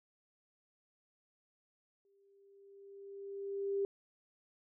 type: tone with exponential growth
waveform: sine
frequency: 396.7 Hz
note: G4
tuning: 21 cents sharp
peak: -30 dBFS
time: 2.05-3.85 s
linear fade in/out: 1 ms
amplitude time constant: 390 ms
effects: none